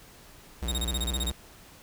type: tone with vibrato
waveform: square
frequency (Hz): 61.74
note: B1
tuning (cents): 0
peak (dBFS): -30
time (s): 0.62-1.32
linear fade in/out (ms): 5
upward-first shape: sine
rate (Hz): 15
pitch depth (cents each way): 200
type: tone bursts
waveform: sawtooth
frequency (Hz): 3729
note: A#7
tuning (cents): 0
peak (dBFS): -26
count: 10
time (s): 0.68-1.302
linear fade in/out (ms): 5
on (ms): 37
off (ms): 28
effects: pink hiss -52 dBFS RMS until 1.82 s